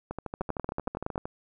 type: two click trains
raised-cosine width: 1 ms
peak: -20 / -16 dBFS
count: 16 / 9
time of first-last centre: 0.11-1.255 / 0.41-1.158 s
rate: 13.1 / 10.7 Hz
effects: none